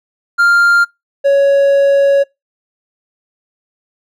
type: tone pair in turn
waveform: triangle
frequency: 1396.9 / 557.2 Hz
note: F6 / C#5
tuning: 0 / +9 cents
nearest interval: octave + major third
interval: 1591 cents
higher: first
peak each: -5 dBFS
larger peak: neither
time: 0.38-0.85 / 1.24-2.24 s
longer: second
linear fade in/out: 20 ms
effects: noise-tail reverb RT60 0.2 s tail -25 dB re dry